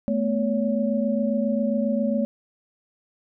sine tone cluster, 217.3 / 244.7 / 564 Hz, A3 / B3 / C#5, -21 / -16 / +30 cents, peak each -23 / -26 / -26 dBFS, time 0.08-2.25 s, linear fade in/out 0 ms, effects none

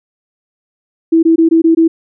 sine tone bursts, 327.5 Hz, E4, 11 cents flat, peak -5 dBFS, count 6, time 1.12-1.88 s, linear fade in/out 10 ms, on 110 ms, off 20 ms, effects none

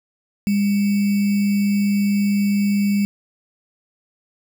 sine tone with sample-and-hold, 202.3 Hz, G#3, 45 cents flat, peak -15 dBFS, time 0.47-3.05 s, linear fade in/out 0 ms, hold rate 2450 Hz, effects none

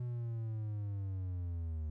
triangle linear sweep, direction down, 123.47 to 76.2 Hz, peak -34 dBFS, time 0-1.9 s, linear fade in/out 5 ms, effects none

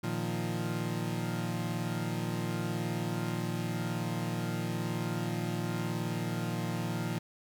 30% pulse chord, Bb suspended fourth, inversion none, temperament equal, 116.54 / 155.56 / 174.61 Hz, Bb2 / Eb3 / F3, 0 / 0 / 0 cents, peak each -33 / -35 / -33 dBFS, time 0.03-7.19 s, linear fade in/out 10 ms, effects none

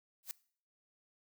blue noise with exponential growth, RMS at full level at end -36 dBFS, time 0.23-0.31 s, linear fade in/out 0 ms, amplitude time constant 17 ms, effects noise-tail reverb RT60 0.5 s tail -21 dB re dry

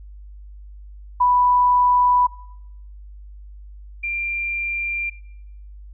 sine tone pair in turn, 987.8 / 2379 Hz, B5 / D7, 0 / +22 cents, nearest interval octave + minor third, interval 1522 cents, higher second, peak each -13 / -22 dBFS, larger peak first, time 1.2-2.27 / 4.03-5.1 s, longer neither, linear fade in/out 10 ms, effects noise-tail reverb RT60 0.8 s tail -20 dB re dry + added 50 Hz sine -37 dBFS peak until 5.93 s

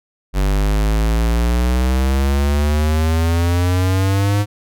square exponential sweep, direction up, 47.63 to 103.83 Hz, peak -14 dBFS, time 0.33-4.46 s, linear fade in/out 50 ms, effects none

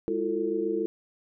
sine tone cluster, 204.5 / 328.4 / 355.6 / 446.1 Hz, G#3 / E4 / F4 / A4, -26 / -6 / +31 / +24 cents, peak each -37 / -30 / -31 / -29 dBFS, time 0.08-0.86 s, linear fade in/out 0 ms, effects none

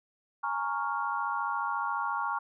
sine chord, Bb minor seventh, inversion third, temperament equal with one note detuned, 830.6 / 924.8 / 1108.7 / 1396.9 Hz, Ab5 / Bb5 / Db6 / F6, 0 / -14 / 0 / 0 cents, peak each -36 / -34 / -33 / -35 dBFS, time 0.43-2.39 s, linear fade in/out 10 ms, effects none

